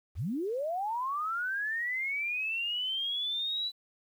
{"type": "linear sweep", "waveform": "sine", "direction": "up", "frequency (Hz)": [53.9, 3983], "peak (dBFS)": -30, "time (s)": [0.15, 3.72], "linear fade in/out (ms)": 50, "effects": ["10-bit"]}